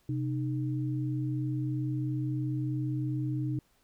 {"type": "tone pair together", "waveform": "sine", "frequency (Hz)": [128.9, 305.9], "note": ["C3", "D#4"], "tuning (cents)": [-26, -29], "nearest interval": "octave + minor third", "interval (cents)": 1497, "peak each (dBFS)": [-30, -34], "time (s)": [0.09, 3.59], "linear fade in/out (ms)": 2, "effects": ["pink hiss -69 dBFS RMS until 3.83 s"]}